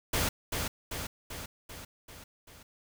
pink noise with echo, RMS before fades -29 dBFS, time 0.13-0.29 s, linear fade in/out 5 ms, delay 390 ms, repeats 6, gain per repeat -4 dB, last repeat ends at 2.63 s, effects none

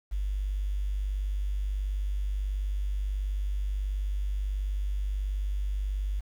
sine tone, 49.27 Hz, G1, 10 cents sharp, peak -27 dBFS, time 0.11-6.21 s, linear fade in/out 20 ms, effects 9-bit

